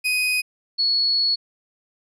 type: tone pair in turn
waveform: 35% pulse / sine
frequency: 2499 / 4378 Hz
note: D#7 / C#8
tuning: +7 / -22 cents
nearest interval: minor seventh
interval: 971 cents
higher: second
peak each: -17 dBFS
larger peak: neither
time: 0.04-0.42 / 0.78-1.36 s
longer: second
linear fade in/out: 20 ms
effects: resampled to 32000 Hz